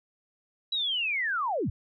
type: linear sweep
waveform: sine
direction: down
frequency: 3943 to 60 Hz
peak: -26 dBFS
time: 0.72-1.7 s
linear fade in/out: 5 ms
effects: none